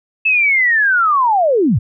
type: linear sweep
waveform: sine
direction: down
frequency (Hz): 2637 to 81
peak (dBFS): -10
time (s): 0.25-1.79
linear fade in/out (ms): 10
effects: none